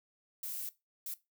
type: noise bursts at uneven times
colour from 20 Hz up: violet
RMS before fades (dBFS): -40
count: 2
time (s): 0.43-0.69 / 1.06-1.14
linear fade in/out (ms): 2
effects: noise-tail reverb RT60 0.2 s tail -17 dB re dry